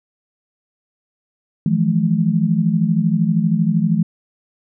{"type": "tone cluster", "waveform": "sine", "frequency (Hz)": [161.1, 173.9, 213.7], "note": ["E3", "F3", "G#3"], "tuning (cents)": [-39, -7, 50], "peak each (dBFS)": -18, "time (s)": [1.66, 4.03], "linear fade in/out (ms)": 2, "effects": []}